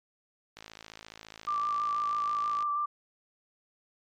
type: click train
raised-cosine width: 0.2 ms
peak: -27 dBFS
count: 113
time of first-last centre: 0.57-2.625 s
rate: 54.5 Hz
type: tone with vibrato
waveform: sine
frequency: 1176 Hz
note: D6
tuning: 2 cents sharp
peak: -27 dBFS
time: 1.47-2.86 s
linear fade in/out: 10 ms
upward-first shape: square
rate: 6.2 Hz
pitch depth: 14 cents each way
effects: MP3 96 kbps